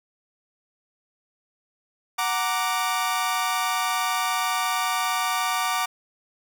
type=chord; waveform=sawtooth; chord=Gb augmented; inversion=none; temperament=equal; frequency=740 / 932.3 / 1174.7 Hz; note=Gb5 / Bb5 / D6; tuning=0 / 0 / 0 cents; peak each=-24 / -25 / -22 dBFS; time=2.18-5.86 s; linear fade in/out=10 ms; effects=none